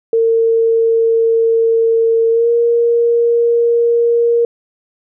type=tone with pitch glide; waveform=sine; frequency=455.2 to 469.4 Hz; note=A#4 to A#4; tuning=-41 to +12 cents; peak=-9 dBFS; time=0.13-4.45 s; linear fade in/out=2 ms; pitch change=+53 cents; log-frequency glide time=2.3-2.49 s; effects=none